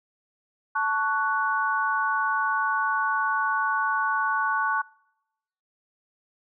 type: chord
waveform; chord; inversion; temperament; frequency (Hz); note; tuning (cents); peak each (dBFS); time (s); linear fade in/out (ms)
sine; F# minor; first; equal with one note detuned; 880 / 1119 / 1480; A5 / C#6 / F#6; 0 / +16 / 0; -28 / -26 / -26; 0.75-4.82; 10
effects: noise-tail reverb RT60 0.9 s tail -25 dB re dry